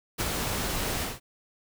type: noise with ADSR envelope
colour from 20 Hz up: pink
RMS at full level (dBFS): -27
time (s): 0.18-1.2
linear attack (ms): 23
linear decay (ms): 33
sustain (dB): -3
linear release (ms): 180
effects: none